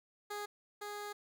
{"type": "tone pair in turn", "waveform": "15% pulse", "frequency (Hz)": [413.5, 413.5], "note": ["G#4", "G#4"], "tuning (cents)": [-8, -8], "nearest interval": "unison", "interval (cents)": 0, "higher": "neither", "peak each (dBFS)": [-33, -35], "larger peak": "first", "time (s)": [[0.3, 0.46], [0.81, 1.13]], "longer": "second", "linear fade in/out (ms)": 10, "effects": []}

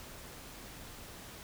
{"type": "silence", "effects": ["pink hiss -49 dBFS RMS until 1.43 s"]}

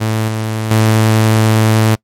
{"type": "tone with level steps", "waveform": "sawtooth", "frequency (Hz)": 110, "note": "A2", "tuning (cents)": 0, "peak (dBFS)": [-9, -12, -4], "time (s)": [0, 1.96], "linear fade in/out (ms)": 20, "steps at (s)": [0.28, 0.71], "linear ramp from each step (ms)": 2, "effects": ["noise-tail reverb RT60 0.1 s tail -25 dB re dry", "MP3 64 kbps"]}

